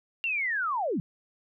sine linear sweep, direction down, 2794 to 141.5 Hz, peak -26 dBFS, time 0.24-1 s, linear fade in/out 0 ms, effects none

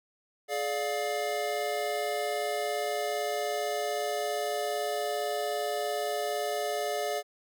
square chord, D diminished, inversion second, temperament just, 422.9 / 587.3 / 704.8 Hz, Ab4 / D5 / F5, +31 / 0 / +16 cents, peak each -35 / -34 / -34 dBFS, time 0.48-7.23 s, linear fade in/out 50 ms, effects none

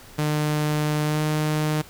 sawtooth tone with pitch glide, 150.9 to 153.09 Hz, D3 to D#3, +47 to -28 cents, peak -17 dBFS, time 0.18-1.82 s, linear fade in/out 10 ms, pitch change +25 cents, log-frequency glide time 1.04-1.2 s, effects pink hiss -46 dBFS RMS until 1.89 s

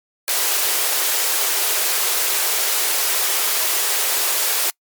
white high-pass noise, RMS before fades -19 dBFS, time 0.28-4.7 s, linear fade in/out 0 ms, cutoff 350 Hz, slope 48 dB/octave, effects noise-tail reverb RT60 0.1 s tail -26 dB re dry + MP3 96 kbps

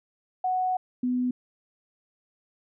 sine tone pair in turn, 740 / 249.5 Hz, F#5 / B3, 0 / +18 cents, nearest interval octave + perfect fifth, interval 1882 cents, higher first, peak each -23 dBFS, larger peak neither, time 0.44-0.77 / 1.03-1.31 s, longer first, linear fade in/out 5 ms, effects none

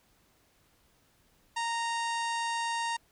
harmonic tone with a mistuned harmonic, 928 Hz, A#5, 8 cents flat, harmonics 1 / 2 / 3 / 4 / 5 / 6 / 7 / 8 / 9 / 10, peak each -31 / -37 / -41 / -43 / -45 / -47 / -48 / -49 / -50 / -51 dBFS, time 1.56-2.97 s, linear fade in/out 10 ms, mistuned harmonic 9, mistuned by +44 cents, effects pink hiss -67 dBFS RMS until 3.11 s

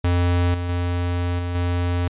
square tone with level steps, 88 Hz, F2, 14 cents sharp, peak -17 / -24 / -21 / -24 / -20 dBFS, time 0.04-2.08 s, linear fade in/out 5 ms, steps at 0.54 / 0.69 / 1.39 / 1.55 s, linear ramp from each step 2 ms, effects resampled to 8000 Hz

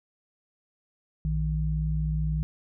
sine tone pair together, 59.1 / 155.56 Hz, A#1 / D#3, +24 / 0 cents, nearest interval octave + perfect fourth, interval 1676 cents, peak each -27 dBFS, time 1.25-2.43 s, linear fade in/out 0 ms, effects none

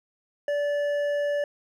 sine tone with hard clipping, 580 Hz, D5, 22 cents flat, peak -25 dBFS, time 0.48-1.44 s, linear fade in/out 2 ms, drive 7 dB, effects none

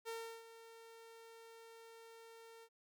sawtooth tone with ADSR envelope, 455.8 Hz, A#4, 39 cents flat, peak -38 dBFS, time 0.05-2.69 s, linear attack 36 ms, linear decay 340 ms, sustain -14 dB, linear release 59 ms, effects none

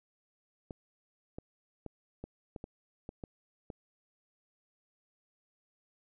clicks, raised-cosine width 2 ms, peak -28 dBFS, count 9, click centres 0.708 / 1.385 / 1.863 / 2.24 / 2.562 / 2.641 / 3.091 / 3.238 / 3.702 s, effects none

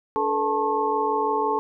sine tone cluster, 289.2 / 432.7 / 478.6 / 876 / 1082 Hz, D4 / A4 / A#4 / A5 / C#6, -27 / -29 / +46 / -8 / -42 cents, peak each -33 / -25 / -33 / -24 / -27 dBFS, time 0.16-1.59 s, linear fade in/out 0 ms, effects none

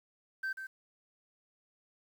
sine tone with echo, 1553 Hz, G6, 17 cents flat, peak -30 dBFS, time 0.43-0.53 s, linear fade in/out 10 ms, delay 140 ms, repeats 1, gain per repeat -9 dB, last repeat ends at 0.67 s, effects tanh soft clip ceiling -32 dBFS + 10-bit

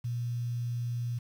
sine tone with quantisation, 120 Hz, B2, 49 cents flat, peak -30 dBFS, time 0.04-1.19 s, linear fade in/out 10 ms, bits 9, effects none

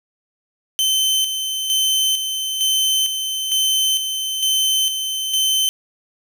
sawtooth tone with tremolo, 3078 Hz, G7, 32 cents flat, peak -12 dBFS, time 0.79-5.69 s, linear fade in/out 0 ms, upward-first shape square, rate 1.1 Hz, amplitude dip 50%, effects none

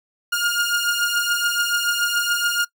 sawtooth beating tone pair, 1416 / 1423 Hz, F6 / F6, +23 / +32 cents, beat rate 7 Hz, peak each -17 / -20 dBFS, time 0.32-2.65 s, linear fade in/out 10 ms, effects noise-tail reverb RT60 0.1 s tail -21 dB re dry

